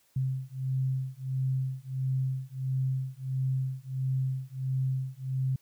sine beating tone pair, 130.81 / 132.31 Hz, C3 / C3, 0 / +20 cents, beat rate 1.5 Hz, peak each -31 dBFS, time 0.16-5.56 s, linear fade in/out 5 ms, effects white hiss -67 dBFS RMS until 5.61 s

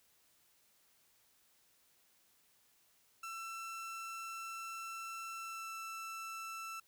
30% pulse tone with pitch glide, 1339 to 1329.8 Hz, E6 to E6, +27 to +15 cents, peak -40 dBFS, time 3.23-6.8 s, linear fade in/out 5 ms, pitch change -12 cents, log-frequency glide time 5.37-5.71 s, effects white hiss -71 dBFS RMS until 6.87 s

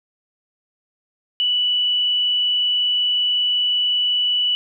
sine tone with frequency modulation, 2960 Hz, F#7, in tune, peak -16 dBFS, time 1.4-4.55 s, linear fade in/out 0 ms, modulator 34.6 Hz, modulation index 0.69, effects none

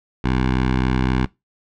10% pulse tone with notch filter, 63.8 Hz, C2, 43 cents flat, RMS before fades -19 dBFS, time 0.24-1.26 s, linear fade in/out 5 ms, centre 520 Hz, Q 1.6, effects noise-tail reverb RT60 0.2 s tail -21 dB re dry + low-pass 3000 Hz 12 dB/octave

